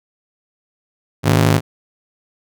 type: ring-modulated tone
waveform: sawtooth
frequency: 129.7 Hz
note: C3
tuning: 15 cents flat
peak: -4 dBFS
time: 1.23-1.61 s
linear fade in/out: 50 ms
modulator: 26.2 Hz
effects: none